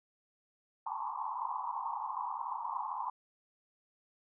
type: band-pass noise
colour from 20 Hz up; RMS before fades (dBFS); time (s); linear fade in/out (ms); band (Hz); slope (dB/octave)
white; -38; 0.86-3.1; 5; 820 to 1100; 96
effects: none